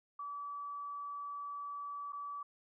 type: tone with dropouts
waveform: sine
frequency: 1150 Hz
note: D6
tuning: 37 cents flat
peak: -40 dBFS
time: 0.19-2.43 s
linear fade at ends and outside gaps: 5 ms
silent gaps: 2.123-2.13 s
effects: none